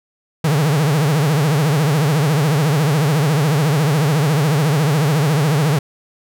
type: tone with vibrato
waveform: 45% pulse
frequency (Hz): 149.4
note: D3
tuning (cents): +30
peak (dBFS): -13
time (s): 0.44-5.79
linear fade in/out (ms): 5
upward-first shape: triangle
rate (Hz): 14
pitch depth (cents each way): 210
effects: none